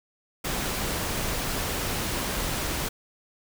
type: noise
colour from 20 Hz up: pink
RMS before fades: -29 dBFS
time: 0.44-2.89 s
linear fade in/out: 10 ms
effects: none